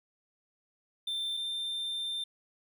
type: tone pair in turn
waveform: triangle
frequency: 3566 / 3585 Hz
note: A7 / A7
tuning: +22 / +32 cents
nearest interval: unison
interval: 10 cents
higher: second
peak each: -30 / -31 dBFS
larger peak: first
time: 1.07-1.37 / 1.37-2.24 s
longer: second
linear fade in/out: 5 ms
effects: none